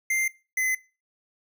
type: tone pair in turn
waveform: square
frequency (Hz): 2093 / 2038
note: C7 / C7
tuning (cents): 0 / -46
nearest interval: unison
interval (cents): 46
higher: first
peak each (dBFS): -23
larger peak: neither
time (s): 0.1-0.28 / 0.57-0.75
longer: neither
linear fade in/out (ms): 5
effects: noise-tail reverb RT60 0.3 s tail -20 dB re dry